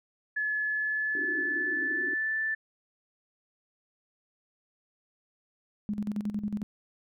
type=tone with pitch glide; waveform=sine; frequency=1713 to 1760.1 Hz; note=A6 to A6; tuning=-47 to 0 cents; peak=-27 dBFS; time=0.36-2.55 s; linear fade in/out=10 ms; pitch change=+47 cents; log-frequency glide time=0.6-2.41 s
type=band-pass noise; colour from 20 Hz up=white; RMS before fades=-39 dBFS; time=1.15-2.14 s; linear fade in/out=2 ms; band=270 to 380 Hz; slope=96 dB/octave
type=tone with tremolo; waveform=sine; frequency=208.1 Hz; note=G#3; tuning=4 cents sharp; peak=-27 dBFS; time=5.89-6.63 s; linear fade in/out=0 ms; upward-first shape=square; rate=11 Hz; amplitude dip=70%
effects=none